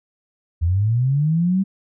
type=linear sweep; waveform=sine; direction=up; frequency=79.1 to 196 Hz; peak=-15 dBFS; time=0.61-1.64 s; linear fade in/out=20 ms; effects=none